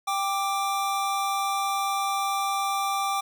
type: tone pair together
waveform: square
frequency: 788.7 / 1177 Hz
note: G5 / D6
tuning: +10 / +3 cents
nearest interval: perfect fifth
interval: 693 cents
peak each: -28 dBFS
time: 0.07-3.21 s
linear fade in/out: 10 ms
effects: none